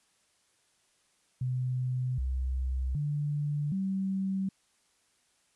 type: tone with pitch steps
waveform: sine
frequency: 127 / 64.6 / 146.7 / 192.2 Hz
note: B2 / C2 / D3 / G3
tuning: +49 / -21 / -2 / -34 cents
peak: -28 dBFS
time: 1.41-4.49 s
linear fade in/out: 5 ms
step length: 770 ms
effects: white hiss -70 dBFS RMS until 5.55 s + resampled to 24000 Hz